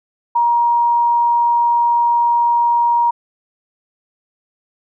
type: tone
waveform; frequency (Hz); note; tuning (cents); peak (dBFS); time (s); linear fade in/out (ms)
sine; 946; A#5; +25; -11; 0.35-3.11; 10
effects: none